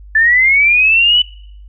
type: linear sweep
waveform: sine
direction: up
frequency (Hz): 1741 to 2995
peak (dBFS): -7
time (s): 0.15-1.22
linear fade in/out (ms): 5
effects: noise-tail reverb RT60 0.7 s tail -25 dB re dry + added 50 Hz sine -33 dBFS peak until 1.68 s